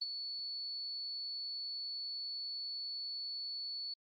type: tone with ADSR envelope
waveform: sine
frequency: 4435 Hz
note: C#8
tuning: in tune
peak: -32 dBFS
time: 0.01-3.94 s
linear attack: 11 ms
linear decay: 23 ms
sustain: -7 dB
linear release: 6 ms
effects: Opus 24 kbps